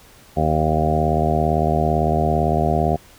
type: harmonic tone with a mistuned harmonic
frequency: 77.78 Hz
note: D#2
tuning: in tune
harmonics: 1 / 2 / 3 / 4 / 5 / 6 / 7 / 8 / 9 / 10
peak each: -23 / -22 / -25 / -31 / -25 / -31 / -28 / -27 / -21 / -29 dBFS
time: 0.36-2.97 s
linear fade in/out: 20 ms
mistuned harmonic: 1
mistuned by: -18 cents
effects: pink hiss -48 dBFS RMS until 3.18 s